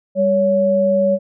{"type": "tone pair together", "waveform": "sine", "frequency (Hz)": [198.34, 561], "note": ["G3", "C#5"], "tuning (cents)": [21, 21], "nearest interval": "octave + tritone", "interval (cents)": 1800, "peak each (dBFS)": [-19, -13], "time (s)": [0.15, 1.19], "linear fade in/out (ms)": 50, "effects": []}